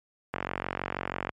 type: click train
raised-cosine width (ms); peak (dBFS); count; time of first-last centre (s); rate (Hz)
0.5; -14; 45; 0.34-1.292; 46.2
effects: high-pass 60 Hz 12 dB/octave + MP3 64 kbps